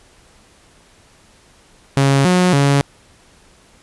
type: tone with pitch steps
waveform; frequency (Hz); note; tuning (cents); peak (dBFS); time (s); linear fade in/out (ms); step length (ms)
sawtooth; 137.6 / 181.1 / 140.6; C#3 / F#3 / C#3; -12 / -37 / +25; -7; 1.97-2.81; 0; 280
effects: pink hiss -50 dBFS RMS until 3.82 s + resampled to 24000 Hz